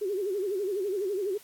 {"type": "tone with vibrato", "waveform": "sine", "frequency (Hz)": 392, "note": "G4", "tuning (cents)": 0, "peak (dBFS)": -27, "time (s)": [0.01, 1.38], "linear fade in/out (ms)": 10, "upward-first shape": "sine", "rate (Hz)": 12, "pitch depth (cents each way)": 130, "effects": ["white hiss -54 dBFS RMS until 1.43 s", "AAC 64 kbps"]}